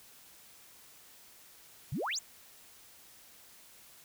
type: exponential sweep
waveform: sine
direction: up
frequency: 110 to 7920 Hz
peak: -32 dBFS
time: 1.92-2.19 s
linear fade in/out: 5 ms
effects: white hiss -57 dBFS RMS until 4.04 s